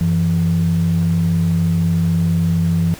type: tone pair together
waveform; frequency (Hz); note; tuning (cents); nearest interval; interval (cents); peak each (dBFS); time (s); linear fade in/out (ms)
sine; 94 / 167.49; F#2 / E3; +28 / +28; minor seventh; 1000; -18 / -13; 0.01-2.94; 0
effects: tanh soft clip ceiling -8 dBFS + pink hiss -37 dBFS RMS until 2.99 s